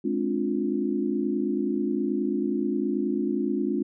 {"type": "chord", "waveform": "sine", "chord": "D half-diminished seventh", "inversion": "second", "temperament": "just", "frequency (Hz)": [211.4, 264.3, 293.7, 352.4], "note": ["Ab3", "C4", "D4", "F4"], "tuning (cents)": [31, 18, 0, 16], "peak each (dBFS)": -29, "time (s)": [0.04, 3.83], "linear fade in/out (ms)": 10, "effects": []}